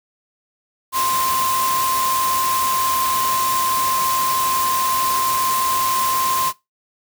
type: tone in noise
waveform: sine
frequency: 1046.5 Hz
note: C6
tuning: in tune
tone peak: -18 dBFS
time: 0.92-6.53 s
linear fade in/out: 50 ms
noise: white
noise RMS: -24 dBFS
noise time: 0.92-6.53 s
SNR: +3 dB
effects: noise-tail reverb RT60 0.2 s tail -20 dB re dry